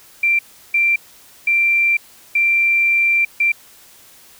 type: tone bursts at uneven times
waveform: sine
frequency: 2359 Hz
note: D7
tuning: 7 cents sharp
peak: -12 dBFS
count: 5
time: 0.23-0.39 / 0.74-0.96 / 1.47-1.97 / 2.35-3.25 / 3.4-3.52 s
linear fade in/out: 5 ms
effects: white hiss -46 dBFS RMS until 4.39 s